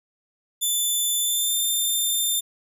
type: tone with pitch glide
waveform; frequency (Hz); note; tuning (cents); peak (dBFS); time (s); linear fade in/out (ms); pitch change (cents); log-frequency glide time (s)
10% pulse; 3520 to 3588; A7 to A7; 0 to +33; -14; 0.61-2.41; 20; +33; 1.2-1.56
effects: none